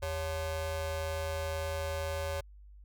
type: ring-modulated tone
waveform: 40% pulse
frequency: 320 Hz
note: D#4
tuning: 49 cents sharp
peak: -29 dBFS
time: 0.02-2.41 s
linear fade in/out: 10 ms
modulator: 239 Hz
effects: added 50 Hz sine -50 dBFS peak until 2.84 s